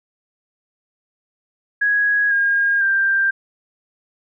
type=tone with pitch steps; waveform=sine; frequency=1661.2 / 1621.4 / 1582.5 Hz; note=G#6 / G#6 / G6; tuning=0 / -42 / +16 cents; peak=-14 dBFS; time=1.81-3.31 s; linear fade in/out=10 ms; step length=500 ms; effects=none